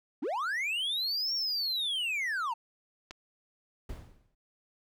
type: linear two-way sweep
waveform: triangle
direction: up then down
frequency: 227.9 to 5588 to 862 Hz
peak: -28 dBFS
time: 0.22-2.54 s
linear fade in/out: 10 ms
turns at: 1.34 s
type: clicks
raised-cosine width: 0.2 ms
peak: -25 / -33 dBFS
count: 2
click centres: 3.109 / 3.112 s
type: noise with exponential decay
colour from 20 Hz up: brown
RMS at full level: -37 dBFS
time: 3.89-4.35 s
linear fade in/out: 5 ms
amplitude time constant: 100 ms
effects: none